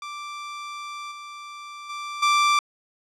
sawtooth tone with level steps, 1174.7 Hz, D6, in tune, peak -29 / -33 / -27 / -13 dBFS, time 0.02-2.59 s, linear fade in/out 2 ms, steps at 1.11 / 1.89 / 2.22 s, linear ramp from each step 10 ms, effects low-pass 6000 Hz 12 dB/octave

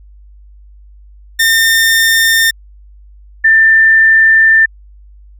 sawtooth / sine tone pair in turn, 1812 / 1786 Hz, A#6 / A6, -50 / +25 cents, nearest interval unison, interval 25 cents, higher first, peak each -4 dBFS, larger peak neither, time 1.39-2.51 / 3.44-4.66 s, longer second, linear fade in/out 10 ms, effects added 50 Hz sine -36 dBFS peak until 5.39 s

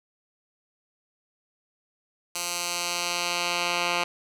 10% pulse tone with band-pass filter sweep, 174.61 Hz, F3, in tune, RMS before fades -28 dBFS, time 2.35-4.04 s, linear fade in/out 5 ms, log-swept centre 7700 to 2500 Hz, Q 0.82, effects none

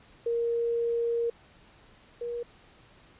sine tone pair in turn, 467.6 / 475.8 Hz, A#4 / A#4, +5 / +35 cents, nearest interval unison, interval 30 cents, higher second, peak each -25 / -31 dBFS, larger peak first, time 0.26-1.3 / 2.21-2.43 s, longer first, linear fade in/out 5 ms, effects pink hiss -57 dBFS RMS until 3.19 s + resampled to 8000 Hz

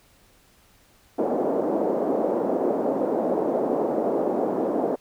white band-pass noise, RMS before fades -24 dBFS, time 1.18-4.96 s, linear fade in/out 10 ms, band 240 to 630 Hz, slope 24 dB/octave, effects pink hiss -58 dBFS RMS until 5 s

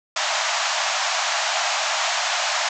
pink band-pass noise, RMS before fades -23 dBFS, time 0.16-2.69 s, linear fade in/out 5 ms, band 610 to 7400 Hz, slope 96 dB/octave, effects none

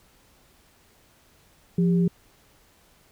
sine tone pair together, 174.61 / 398.7 Hz, F3 / G4, 0 / +29 cents, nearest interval octave + major second, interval 1429 cents, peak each -18 / -28 dBFS, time 1.78-2.08 s, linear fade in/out 5 ms, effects pink hiss -59 dBFS RMS until 3.11 s

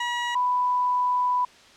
20% pulse / sine tone pair in turn, 963 / 991.8 Hz, B5 / B5, -44 / +7 cents, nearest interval minor second, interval 51 cents, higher second, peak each -20 dBFS, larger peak neither, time 0-0.35 / 0.35-1.45 s, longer second, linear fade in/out 5 ms, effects white hiss -51 dBFS RMS until 1.76 s + low-pass 5000 Hz 12 dB/octave

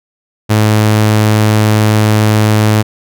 sawtooth tone, 107.3 Hz, A2, 43 cents flat, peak -3 dBFS, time 0.49-2.83 s, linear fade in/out 20 ms, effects none

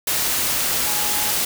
sine tone in noise, 837 Hz, G#5, 13 cents sharp, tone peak -31 dBFS, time 0.86-1.31 s, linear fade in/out 5 ms, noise white, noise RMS -21 dBFS, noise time 0.07-1.45 s, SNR -13 dB, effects none

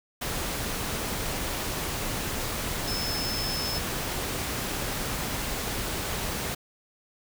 sine tone in noise, 5230 Hz, E8, 15 cents flat, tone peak -31 dBFS, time 2.87-3.79 s, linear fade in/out 10 ms, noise pink, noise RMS -31 dBFS, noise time 0.21-6.55 s, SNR -3 dB, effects none

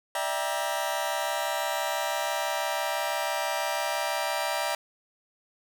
sawtooth chord, E half-diminished seventh, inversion third, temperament just, 593.3 / 659.3 / 791.1 / 949.3 Hz, D5 / E5 / G5 / Bb5, +18 / 0 / +16 / +31 cents, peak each -29 dBFS, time 0.15-4.75 s, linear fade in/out 2 ms, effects none

